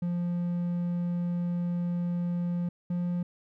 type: tone pair in turn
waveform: triangle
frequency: 174.61 / 175.82 Hz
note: F3 / F3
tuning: 0 / +12 cents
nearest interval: unison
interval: 12 cents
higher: second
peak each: -25 dBFS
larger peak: neither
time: 0.02-2.69 / 2.9-3.23 s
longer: first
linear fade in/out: 5 ms
effects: none